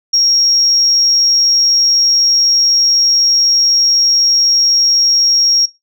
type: tone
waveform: sine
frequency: 5588 Hz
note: F8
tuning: in tune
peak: -7 dBFS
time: 0.13-5.66 s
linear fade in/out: 10 ms
effects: noise-tail reverb RT60 0.2 s tail -19 dB re dry + tanh soft clip ceiling -3 dBFS